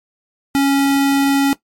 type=tone; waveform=square; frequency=277.2 Hz; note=C#4; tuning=in tune; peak=-12 dBFS; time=0.55-1.53 s; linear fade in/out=0 ms; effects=noise-tail reverb RT60 0.1 s tail -17 dB re dry + MP3 64 kbps